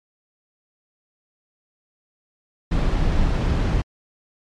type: noise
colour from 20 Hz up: brown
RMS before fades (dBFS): -19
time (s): 2.71-3.82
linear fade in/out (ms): 10
effects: low-pass 5000 Hz 12 dB/octave + MP3 64 kbps